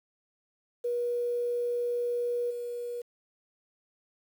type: tone with level steps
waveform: sine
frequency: 481.7 Hz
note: B4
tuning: 43 cents flat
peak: -27 / -33 dBFS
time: 0.84-3.02 s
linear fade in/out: 10 ms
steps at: 2.5 s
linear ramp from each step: 10 ms
effects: 9-bit